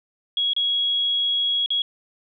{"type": "tone with dropouts", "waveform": "sine", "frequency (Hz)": 3322, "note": "G#7", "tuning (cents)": 0, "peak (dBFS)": -19, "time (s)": [0.37, 1.82], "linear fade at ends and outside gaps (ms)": 2, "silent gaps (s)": [[0.534, 0.564], [1.661, 1.704]], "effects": []}